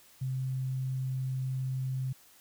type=tone; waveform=sine; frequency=130.81 Hz; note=C3; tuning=in tune; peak=-30 dBFS; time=0.21-2.13 s; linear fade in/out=10 ms; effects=white hiss -59 dBFS RMS until 2.4 s